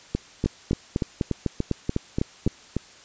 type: two click trains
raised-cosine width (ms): 3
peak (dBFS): -10 / -9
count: 10 / 9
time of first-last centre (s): 0.15-2.766 / 0.46-2.465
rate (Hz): 3.44 / 3.99
effects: white hiss -49 dBFS RMS until 3.04 s + resampled to 16000 Hz